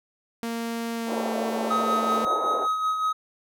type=tone with pitch glide; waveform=sawtooth; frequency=231.2 to 224.6 Hz; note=A#3 to A3; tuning=-14 to +36 cents; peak=-24 dBFS; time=0.43-2.25 s; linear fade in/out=0 ms; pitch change=-50 cents; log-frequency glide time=0.94-1.34 s
type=band-pass noise; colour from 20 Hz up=white; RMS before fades=-30 dBFS; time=1.06-2.68 s; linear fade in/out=50 ms; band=370 to 790 Hz; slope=24 dB/octave
type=tone with tremolo; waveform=triangle; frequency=1267 Hz; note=D#6; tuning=31 cents sharp; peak=-19 dBFS; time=1.7-3.13 s; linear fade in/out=10 ms; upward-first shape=sine; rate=5.3 Hz; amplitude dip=45%
effects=none

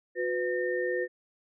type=tone cluster; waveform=sine; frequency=362.3 / 499 / 1821 Hz; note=F#4 / B4 / A#6; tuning=-36 / +18 / -41 cents; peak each=-31 / -30 / -34 dBFS; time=0.15-1.08 s; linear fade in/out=50 ms; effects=none

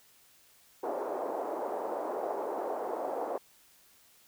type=band-pass noise; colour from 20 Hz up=white; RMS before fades=-35 dBFS; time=0.83-3.38 s; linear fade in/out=5 ms; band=370 to 790 Hz; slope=24 dB/octave; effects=white hiss -62 dBFS RMS until 4.27 s

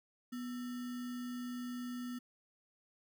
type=tone with sample-and-hold; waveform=sine; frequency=245.7 Hz; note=B3; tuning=9 cents flat; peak=-39 dBFS; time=0.32-2.19 s; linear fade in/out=10 ms; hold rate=1575 Hz; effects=none

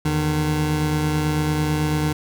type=tone pair together; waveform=25% pulse; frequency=80.5 / 151.96 Hz; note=E2 / D#3; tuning=-41 / -41 cents; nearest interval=major seventh; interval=1100 cents; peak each=-23 / -16 dBFS; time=0.05-2.13 s; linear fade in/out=5 ms; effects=none

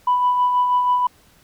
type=tone with tremolo; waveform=sine; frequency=990 Hz; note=B5; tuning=4 cents sharp; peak=-12 dBFS; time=0.07-1.07 s; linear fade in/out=5 ms; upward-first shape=sine; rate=6.2 Hz; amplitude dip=40%; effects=tanh soft clip ceiling -10 dBFS + pink hiss -54 dBFS RMS until 1.43 s

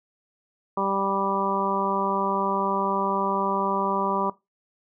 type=harmonic tone; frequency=196 Hz; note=G3; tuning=in tune; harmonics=1 / 2 / 3 / 4 / 5 / 6; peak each=-31 / -30 / -31 / -32 / -27 / -29 dBFS; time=0.77-4.3 s; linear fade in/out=5 ms; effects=noise-tail reverb RT60 0.2 s tail -18 dB re dry

